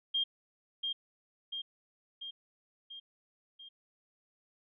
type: tone with echo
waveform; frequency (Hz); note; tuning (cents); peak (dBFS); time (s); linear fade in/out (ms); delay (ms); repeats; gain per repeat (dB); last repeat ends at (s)
sine; 3212; G7; +41; -28; 0.14-0.24; 10; 690; 5; -4; 3.69
effects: none